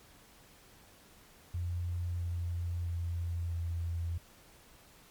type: tone with pitch steps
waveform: sine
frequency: 87.31 / 86.41 / 85.51 / 84.63 Hz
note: F2 / F2 / F2 / E2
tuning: 0 / -18 / -36 / +46 cents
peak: -32 dBFS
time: 1.54-4.18 s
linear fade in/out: 5 ms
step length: 660 ms
effects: pink hiss -59 dBFS RMS until 5.1 s + MP3 96 kbps